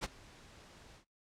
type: noise with ADSR envelope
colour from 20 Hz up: pink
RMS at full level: -34 dBFS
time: 0.01-1.05 s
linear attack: 31 ms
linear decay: 26 ms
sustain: -23 dB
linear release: 97 ms
effects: noise-tail reverb RT60 0.2 s tail -24 dB re dry + low-pass 7000 Hz 12 dB/octave